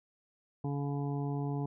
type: harmonic tone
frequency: 142 Hz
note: C#3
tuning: 42 cents sharp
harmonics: 1 / 2 / 3 / 5 / 6 / 7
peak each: -33 / -38 / -42 / -46 / -47 / -51 dBFS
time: 0.64-1.66 s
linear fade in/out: 5 ms
effects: none